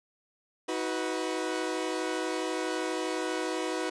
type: chord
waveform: sawtooth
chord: B major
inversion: first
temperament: equal with one note detuned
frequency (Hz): 317.7 / 370 / 493.9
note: D#4 / F#4 / B4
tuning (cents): +36 / 0 / 0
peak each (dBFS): -30 / -30 / -31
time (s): 0.68-3.9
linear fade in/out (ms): 10
effects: resampled to 22050 Hz

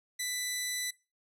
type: tone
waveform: 10% pulse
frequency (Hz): 1989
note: B6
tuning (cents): +12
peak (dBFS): -23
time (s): 0.19-0.91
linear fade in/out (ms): 10
effects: noise-tail reverb RT60 0.3 s tail -22 dB re dry + low-pass 12000 Hz 12 dB/octave

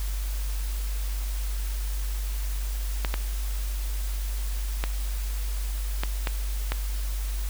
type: clicks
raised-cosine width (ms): 0.3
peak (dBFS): -11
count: 6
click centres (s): 3.048 / 3.141 / 4.839 / 6.035 / 6.272 / 6.72
effects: added 49 Hz sine -26 dBFS peak until 7.49 s + white hiss -41 dBFS RMS until 7.49 s

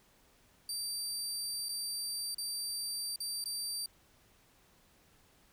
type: tone with dropouts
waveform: 25% pulse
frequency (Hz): 4671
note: D8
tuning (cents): -10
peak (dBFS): -31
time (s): 0.69-3.86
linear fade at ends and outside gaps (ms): 2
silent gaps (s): 1.686-1.691 / 2.346-2.382 / 3.16-3.203 / 3.441-3.457
effects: pink hiss -66 dBFS RMS until 5.52 s

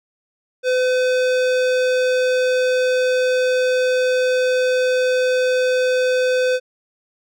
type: tone with hard clipping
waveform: sine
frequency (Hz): 507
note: B4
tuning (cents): +45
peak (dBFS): -17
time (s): 0.63-6.6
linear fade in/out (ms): 50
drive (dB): 18
effects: none

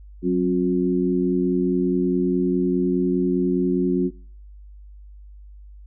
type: tone cluster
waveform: sine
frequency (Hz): 184.7 / 269.5 / 359.4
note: F#3 / C#4 / F4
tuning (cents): -3 / -49 / +50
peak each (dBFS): -22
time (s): 0.22-4.11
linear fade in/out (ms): 50
effects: noise-tail reverb RT60 0.5 s tail -24 dB re dry + added 50 Hz sine -40 dBFS peak until 5.86 s

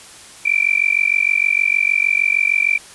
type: tone with amplitude modulation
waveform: sine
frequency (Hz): 2349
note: D7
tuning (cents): 0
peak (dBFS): -9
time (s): 0.45-2.78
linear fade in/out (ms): 10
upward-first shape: sine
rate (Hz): 46.5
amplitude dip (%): 100
effects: white hiss -40 dBFS RMS until 2.94 s + resampled to 24000 Hz

